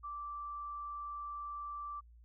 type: tone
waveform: sine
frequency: 1169 Hz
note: D6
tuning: 8 cents flat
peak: -40 dBFS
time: 0.03-2.01 s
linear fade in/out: 20 ms
effects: added 58 Hz sine -56 dBFS peak until 2.24 s